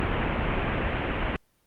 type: low-pass noise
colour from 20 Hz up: pink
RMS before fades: -27 dBFS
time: 0-1.36 s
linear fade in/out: 0 ms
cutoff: 2900 Hz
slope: 48 dB/octave
effects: pink hiss -68 dBFS RMS until 1.66 s + Opus 24 kbps